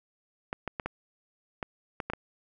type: clicks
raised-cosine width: 0.5 ms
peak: -17 dBFS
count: 8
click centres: 0.529 / 0.677 / 0.798 / 0.86 / 1.628 / 2.002 / 2.1 / 2.135 s
effects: none